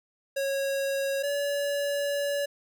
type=tone pair in turn; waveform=square; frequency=549 / 570.1 Hz; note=C#5 / C#5; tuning=-17 / +48 cents; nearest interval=minor second; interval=65 cents; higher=second; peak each=-27 dBFS; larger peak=neither; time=0.36-1.23 / 1.23-2.46 s; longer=second; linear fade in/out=10 ms; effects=none